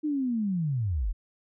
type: linear sweep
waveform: sine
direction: down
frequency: 311.1 to 35.24 Hz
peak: -25 dBFS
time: 0.03-1.13 s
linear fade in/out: 20 ms
effects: none